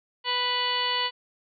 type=harmonic tone; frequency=493.9 Hz; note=B4; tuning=in tune; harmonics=1 / 2 / 3 / 4 / 5 / 6 / 7 / 8 / 9; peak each=-37 / -29 / -40 / -32 / -39 / -28 / -36 / -40 / -33 dBFS; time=0.24-1.11 s; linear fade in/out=50 ms; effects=none